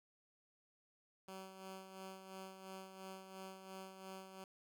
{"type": "tone with tremolo", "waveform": "10% pulse", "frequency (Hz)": 190.3, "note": "F#3", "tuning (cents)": 49, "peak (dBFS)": -40, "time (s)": [1.28, 4.44], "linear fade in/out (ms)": 2, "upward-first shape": "sine", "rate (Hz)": 2.9, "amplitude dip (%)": 55, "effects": []}